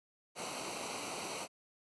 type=noise with comb filter; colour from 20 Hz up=pink; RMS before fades=-41 dBFS; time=0.35-1.48 s; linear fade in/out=50 ms; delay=0.58 ms; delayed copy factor=-0.7; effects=high-pass 150 Hz 12 dB/octave + resampled to 24000 Hz